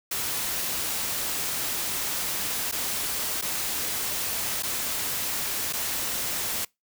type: noise with dropouts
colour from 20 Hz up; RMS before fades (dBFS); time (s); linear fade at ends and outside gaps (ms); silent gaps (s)
white; -29; 0.11-6.65; 5; 2.714-2.723 / 3.414-3.422 / 4.625-4.632 / 5.727-5.733
effects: noise-tail reverb RT60 0.2 s tail -25 dB re dry